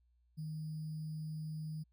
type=tone with sample-and-hold; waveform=sine; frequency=155.56 Hz; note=D#3; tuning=in tune; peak=-39 dBFS; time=0.37-1.84 s; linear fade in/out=20 ms; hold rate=4900 Hz; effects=added 60 Hz sine -69 dBFS peak until 1.92 s